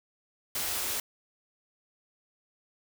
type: band-stop noise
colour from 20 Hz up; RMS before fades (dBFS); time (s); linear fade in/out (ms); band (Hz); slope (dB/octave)
white; -32; 0.55-1; 2; 130 to 210; 96
effects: none